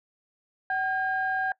sine tone pair together, 758.4 / 1615 Hz, F#5 / G#6, +43 / -49 cents, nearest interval octave + minor second, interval 1308 cents, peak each -27 dBFS, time 0.7-1.52 s, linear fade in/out 2 ms, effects noise-tail reverb RT60 0.1 s tail -21 dB re dry + tanh soft clip ceiling -17 dBFS

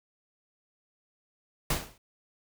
pink noise with exponential decay, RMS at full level -24 dBFS, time 1.7-1.98 s, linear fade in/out 5 ms, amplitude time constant 60 ms, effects none

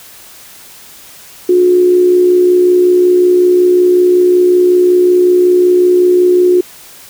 sine tone with amplitude modulation, 360 Hz, F#4, 47 cents flat, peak -3 dBFS, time 1.49-6.61 s, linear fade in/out 5 ms, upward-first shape sine, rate 65.4 Hz, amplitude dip 40%, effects white hiss -36 dBFS RMS until 7.09 s

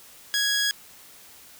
15% pulse tone, 1661.2 Hz, G#6, in tune, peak -15 dBFS, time 0.34-0.71 s, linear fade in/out 0 ms, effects white hiss -49 dBFS RMS until 1.59 s

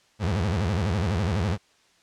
30% pulse tone with vibrato, 93.2 Hz, F#2, 13 cents sharp, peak -20 dBFS, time 0.19-1.58 s, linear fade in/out 50 ms, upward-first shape sine, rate 12 Hz, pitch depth 270 cents each way, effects white hiss -61 dBFS RMS until 2.02 s + low-pass 6000 Hz 12 dB/octave

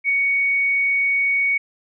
sine tone with ADSR envelope, 2233 Hz, C#7, 12 cents sharp, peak -14 dBFS, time 0.04-1.58 s, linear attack 50 ms, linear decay 5 ms, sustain -2 dB, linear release 9 ms, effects none

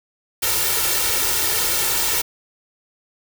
white noise with comb filter, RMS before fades -20 dBFS, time 0.42-2.22 s, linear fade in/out 10 ms, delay 2.2 ms, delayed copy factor +0.7, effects none

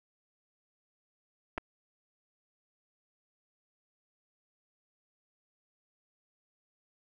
clicks, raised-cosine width 0.5 ms, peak -20 dBFS, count 2, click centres 1.578 / 1.581 s, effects none

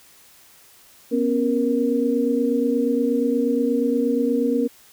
sine tone cluster, 243.8 / 272.2 / 469.9 Hz, B3 / C#4 / A#4, -22 / -31 / +14 cents, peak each -22 dBFS, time 1.11-4.68 s, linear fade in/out 20 ms, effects white hiss -51 dBFS RMS until 4.92 s

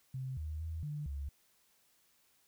sine tone with pitch steps, 130.9 / 77.3 / 80.7 / 148.4 / 70.2 Hz, C3 / D#2 / E2 / D3 / C#2, +1 / -11 / -36 / +18 / +22 cents, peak -37 dBFS, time 0.14-1.29 s, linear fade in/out 5 ms, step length 230 ms, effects white hiss -71 dBFS RMS until 2.47 s

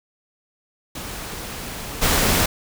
pink noise with level steps, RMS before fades -32 / -18 dBFS, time 0.95-2.46 s, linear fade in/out 5 ms, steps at 2.01 s, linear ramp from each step 20 ms, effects none

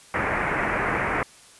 white low-pass noise, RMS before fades -25 dBFS, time 0.14-1.23 s, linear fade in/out 2 ms, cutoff 2200 Hz, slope 48 dB/octave, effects white hiss -50 dBFS RMS until 1.59 s + resampled to 24000 Hz

